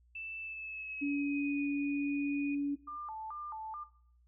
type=tone with pitch glide; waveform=sine; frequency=2648 to 2471 Hz; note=E7 to D#7; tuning=+7 to -13 cents; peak=-40 dBFS; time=0.15-2.55 s; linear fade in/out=5 ms; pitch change=-120 cents; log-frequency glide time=0.39-1.64 s
type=tone; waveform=sine; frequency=284.8 Hz; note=C#4; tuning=47 cents sharp; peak=-30 dBFS; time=1.01-2.76 s; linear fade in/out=20 ms
type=tone with vibrato; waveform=sine; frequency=1024 Hz; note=C6; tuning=38 cents flat; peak=-40 dBFS; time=2.87-3.84 s; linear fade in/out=10 ms; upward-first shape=square; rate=2.3 Hz; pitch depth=270 cents each way
effects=noise-tail reverb RT60 0.6 s tail -17 dB re dry + added 60 Hz sine -63 dBFS peak until 4.27 s